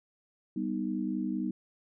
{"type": "chord", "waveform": "sine", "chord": "G augmented", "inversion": "none", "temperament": "equal", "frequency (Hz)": [196, 246.9, 311.1], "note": ["G3", "B3", "D#4"], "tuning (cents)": [0, 0, 0], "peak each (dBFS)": -34, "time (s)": [0.56, 1.51], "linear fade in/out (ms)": 5, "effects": []}